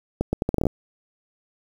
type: accelerating click train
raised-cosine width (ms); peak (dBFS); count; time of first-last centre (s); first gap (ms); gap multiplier
2; -8; 10; 0.21-0.668; 120; 0.76
effects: 7-bit